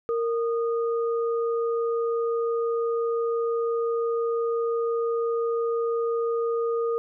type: tone pair together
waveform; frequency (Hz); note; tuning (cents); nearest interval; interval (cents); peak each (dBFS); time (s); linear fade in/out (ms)
sine; 462.9 / 1230; A#4 / D#6; -12 / -20; octave + perfect fourth; 1692; -23 / -33; 0.09-6.98; 0
effects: none